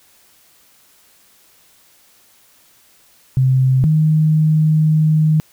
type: tone pair in turn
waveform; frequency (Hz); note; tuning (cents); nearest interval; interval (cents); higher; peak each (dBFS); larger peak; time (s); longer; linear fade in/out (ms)
sine; 130.81 / 155.56; C3 / D#3; 0 / 0; minor third; 300; second; -10; neither; 3.37-3.84 / 3.84-5.4; second; 0
effects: white hiss -52 dBFS RMS until 5.52 s